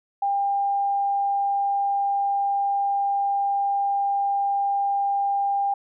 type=tone; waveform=sine; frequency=799 Hz; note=G5; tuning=33 cents sharp; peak=-20 dBFS; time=0.22-5.74 s; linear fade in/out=5 ms; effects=none